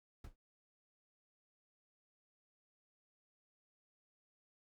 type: noise with exponential decay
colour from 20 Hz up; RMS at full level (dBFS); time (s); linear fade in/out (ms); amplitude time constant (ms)
brown; -40; 0.24-0.36; 5; 26
effects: none